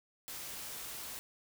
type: noise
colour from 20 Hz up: white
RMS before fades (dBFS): -44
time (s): 0.28-1.19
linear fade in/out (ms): 0
effects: none